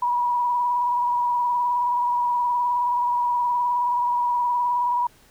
sine tone with vibrato, 971 Hz, B5, 30 cents flat, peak -19 dBFS, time 0.02-5.07 s, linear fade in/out 5 ms, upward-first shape sine, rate 19 Hz, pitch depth 35 cents each way, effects pink hiss -55 dBFS RMS until 5.3 s

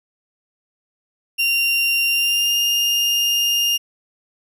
35% pulse tone with pitch glide, 2770 to 2820 Hz, F7 to F7, -15 to +16 cents, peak -14 dBFS, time 1.38-3.78 s, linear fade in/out 20 ms, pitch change +31 cents, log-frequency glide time 2.07-2.57 s, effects none

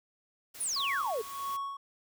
white noise, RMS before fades -47 dBFS, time 0.54-1.57 s, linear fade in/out 10 ms
sine exponential sweep, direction down, 11175 to 405.8 Hz, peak -30 dBFS, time 0.6-1.22 s, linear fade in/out 10 ms
triangle tone with tremolo, 1108.7 Hz, C#6, in tune, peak -30 dBFS, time 0.76-1.77 s, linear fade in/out 5 ms, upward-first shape sine, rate 1.6 Hz, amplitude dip 75%
effects none

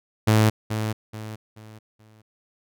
sawtooth tone with echo, 108.7 Hz, A2, 21 cents flat, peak -11 dBFS, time 0.27-0.5 s, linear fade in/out 10 ms, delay 430 ms, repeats 4, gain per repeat -9 dB, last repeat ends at 2.22 s, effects none

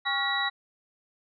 sine tone cluster, 805 / 1114 / 1409 / 1922 / 3890 Hz, G5 / C#6 / F6 / B6 / B7, +46 / +8 / +15 / -48 / -27 cents, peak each -33 / -33 / -35 / -29 / -30 dBFS, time 0.05-0.5 s, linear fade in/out 20 ms, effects none

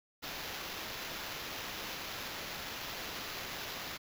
white noise with sample-and-hold, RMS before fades -42 dBFS, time 0.22-3.98 s, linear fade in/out 20 ms, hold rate 8820 Hz, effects none

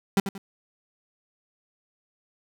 35% pulse tone with echo, 196 Hz, G3, in tune, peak -16 dBFS, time 0.17-0.2 s, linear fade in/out 2 ms, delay 90 ms, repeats 2, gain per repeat -9 dB, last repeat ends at 0.38 s, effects none

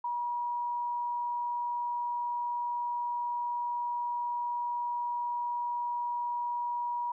sine tone, 961 Hz, B5, 48 cents flat, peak -30 dBFS, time 0.04-7.12 s, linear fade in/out 5 ms, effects none

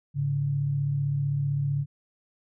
sine tone pair together, 106.3 / 141.89 Hz, G#2 / C#3, +41 / +41 cents, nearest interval perfect fourth, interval 500 cents, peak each -33 / -24 dBFS, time 0.14-1.86 s, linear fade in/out 50 ms, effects none

